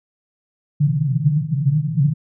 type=band-pass noise; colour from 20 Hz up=white; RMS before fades=-18 dBFS; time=0.8-2.14 s; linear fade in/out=10 ms; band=130 to 160 Hz; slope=96 dB/octave; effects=none